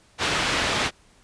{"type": "low-pass noise", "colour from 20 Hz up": "white", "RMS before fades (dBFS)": -24, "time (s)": [0.18, 0.91], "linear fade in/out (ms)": 50, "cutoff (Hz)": 3200, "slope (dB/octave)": 12, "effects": ["pink hiss -57 dBFS RMS until 1.23 s", "resampled to 22050 Hz"]}